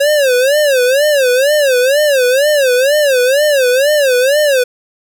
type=tone with vibrato; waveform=square; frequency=546 Hz; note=C#5; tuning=26 cents flat; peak=-9 dBFS; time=0-4.64 s; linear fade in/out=10 ms; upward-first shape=sine; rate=2.1 Hz; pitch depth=180 cents each way; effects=none